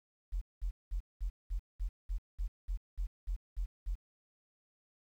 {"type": "tone bursts", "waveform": "sine", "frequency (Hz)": 43.42, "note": "F1", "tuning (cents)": -9, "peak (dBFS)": -31, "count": 13, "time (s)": [0.32, 3.955], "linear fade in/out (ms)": 20, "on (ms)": 95, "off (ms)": 200, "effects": ["tanh soft clip ceiling -27 dBFS", "11-bit"]}